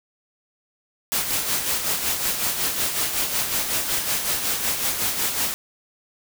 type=noise with tremolo; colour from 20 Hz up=white; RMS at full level=-22 dBFS; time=1.12-5.54 s; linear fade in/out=0 ms; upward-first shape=sine; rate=5.4 Hz; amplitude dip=50%; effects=none